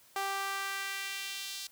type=tone with high-pass filter sweep; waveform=sawtooth; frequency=392 Hz; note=G4; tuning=in tune; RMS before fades=-37 dBFS; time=0.16-1.67 s; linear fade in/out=2 ms; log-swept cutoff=790 to 4200 Hz; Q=1.5; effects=white hiss -61 dBFS RMS until 1.71 s